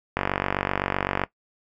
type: click train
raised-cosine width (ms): 0.5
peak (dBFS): -7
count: 52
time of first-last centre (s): 0.17-1.237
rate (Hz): 47.8
effects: noise-tail reverb RT60 0.1 s tail -18 dB re dry